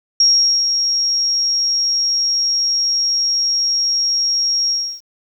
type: tone with ADSR envelope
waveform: sine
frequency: 5588 Hz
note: F8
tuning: in tune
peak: -8 dBFS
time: 0.2-5.01 s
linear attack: 4 ms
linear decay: 440 ms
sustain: -6 dB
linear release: 310 ms
effects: 8-bit